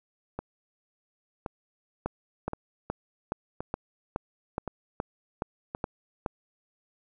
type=two click trains; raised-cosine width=1 ms; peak=-15 / -19 dBFS; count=11 / 6; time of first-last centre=2.06-6.262 / 0.39-5.749 s; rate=2.38 / 0.933 Hz; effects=none